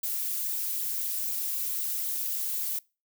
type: noise with flanger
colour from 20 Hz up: violet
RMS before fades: -31 dBFS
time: 0.03-2.79 s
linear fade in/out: 5 ms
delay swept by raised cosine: 0.24 to 6.14 ms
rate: 3.9 Hz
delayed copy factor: +0.65
effects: noise-tail reverb RT60 0.3 s tail -24 dB re dry